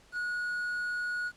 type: tone with quantisation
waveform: triangle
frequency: 1455 Hz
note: F#6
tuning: 29 cents flat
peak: -29 dBFS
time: 0.12-1.32 s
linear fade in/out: 50 ms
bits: 9
effects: pink hiss -60 dBFS RMS until 1.36 s + low-pass 8000 Hz 12 dB/octave